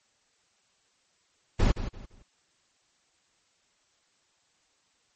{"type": "noise with echo", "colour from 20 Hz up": "brown", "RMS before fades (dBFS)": -21, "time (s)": [1.59, 1.72], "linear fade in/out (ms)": 10, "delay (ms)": 170, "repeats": 3, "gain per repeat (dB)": -11, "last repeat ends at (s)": 2.23, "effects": ["white hiss -69 dBFS RMS until 5.15 s", "MP3 32 kbps"]}